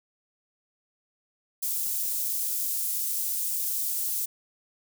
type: high-pass noise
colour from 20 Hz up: white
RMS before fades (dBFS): -29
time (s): 1.62-4.26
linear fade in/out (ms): 10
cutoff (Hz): 8500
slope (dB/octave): 12
effects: none